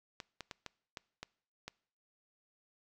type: clicks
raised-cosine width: 0.2 ms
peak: -25 dBFS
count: 7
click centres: 0.202 / 0.407 / 0.512 / 0.663 / 0.972 / 1.23 / 1.68 s
effects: noise-tail reverb RT60 0.6 s tail -24 dB re dry